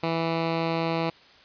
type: tone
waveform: 10% pulse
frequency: 164.81 Hz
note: E3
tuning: in tune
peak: -16 dBFS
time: 0.03-1.1 s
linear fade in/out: 5 ms
effects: white hiss -53 dBFS RMS until 1.44 s + resampled to 11025 Hz